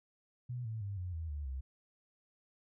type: tone with pitch steps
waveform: sine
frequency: 123.2 / 111.03 / 100.07 / 90.19 / 81.28 / 73.26 / 66.02 Hz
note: B2 / A2 / G2 / F#2 / E2 / D2 / C2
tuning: -4 / +16 / +36 / -44 / -24 / -4 / +16 cents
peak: -37 dBFS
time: 0.49-1.61 s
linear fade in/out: 10 ms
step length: 160 ms
effects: none